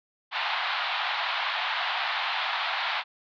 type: band-pass noise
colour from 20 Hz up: pink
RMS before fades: -29 dBFS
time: 0.31-3.04 s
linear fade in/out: 50 ms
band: 730 to 4100 Hz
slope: 48 dB/octave
effects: none